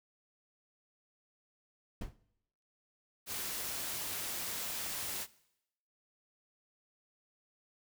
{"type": "noise with exponential decay", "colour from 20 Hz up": "brown", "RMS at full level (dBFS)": -32, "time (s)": [2.01, 2.17], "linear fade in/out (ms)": 5, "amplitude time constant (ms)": 34}
{"type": "noise", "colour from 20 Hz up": "white", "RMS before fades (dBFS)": -39, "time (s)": [3.26, 5.27], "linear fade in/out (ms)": 50}
{"effects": ["noise-tail reverb RT60 0.8 s tail -20 dB re dry"]}